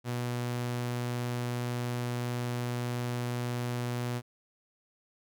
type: tone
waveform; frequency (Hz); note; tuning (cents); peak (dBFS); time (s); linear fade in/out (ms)
sawtooth; 121.7; B2; -25; -27; 0.04-4.22; 50
effects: none